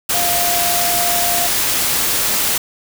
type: tone in noise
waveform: sine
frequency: 699 Hz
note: F5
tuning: 1 cent sharp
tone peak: -20 dBFS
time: 0.14-1.47 s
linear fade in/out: 5 ms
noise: white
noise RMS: -17 dBFS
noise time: 0.09-2.58 s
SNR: -6 dB
effects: none